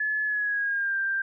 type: tone with pitch glide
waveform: sine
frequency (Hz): 1715 to 1581.8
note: A6 to G6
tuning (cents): -45 to +15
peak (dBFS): -24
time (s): 0-1.22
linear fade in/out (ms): 5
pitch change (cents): -140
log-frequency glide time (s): 0.24-0.97
effects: none